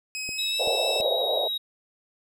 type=tone with pitch glide; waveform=20% pulse; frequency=2542 to 2644 Hz; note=D#7 to E7; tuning=+36 to +5 cents; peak=-25 dBFS; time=0.15-1.01 s; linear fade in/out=0 ms; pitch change=+69 cents; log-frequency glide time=0.32-0.57 s
type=clicks; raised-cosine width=2 ms; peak=-26 dBFS; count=3; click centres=0.291 / 0.674 / 1.003 s
type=tone with vibrato; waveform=triangle; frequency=3812 Hz; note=A#7; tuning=38 cents sharp; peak=-25 dBFS; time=0.38-1.58 s; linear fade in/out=10 ms; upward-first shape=triangle; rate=6.5 Hz; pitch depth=10 cents each way
type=band-pass noise; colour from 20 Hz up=pink; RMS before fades=-27 dBFS; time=0.59-1.48 s; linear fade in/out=10 ms; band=470 to 730 Hz; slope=48 dB/octave
effects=none